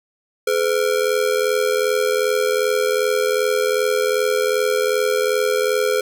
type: ring-modulated tone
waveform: square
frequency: 466.2 Hz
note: A#4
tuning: in tune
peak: -14 dBFS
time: 0.47-6.01 s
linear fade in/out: 5 ms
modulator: 41.3 Hz
effects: none